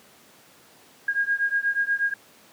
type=beating tone pair; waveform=sine; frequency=1625 / 1633.3 Hz; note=G#6 / G#6; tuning=-38 / -29 cents; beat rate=8.3 Hz; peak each=-24 / -25 dBFS; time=1.08-2.14 s; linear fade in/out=5 ms; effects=pink hiss -53 dBFS RMS until 2.52 s + high-pass 200 Hz 12 dB/octave